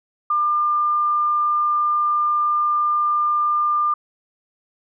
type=tone; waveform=sine; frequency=1199 Hz; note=D6; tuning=36 cents sharp; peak=-16 dBFS; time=0.3-3.94 s; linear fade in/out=5 ms; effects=none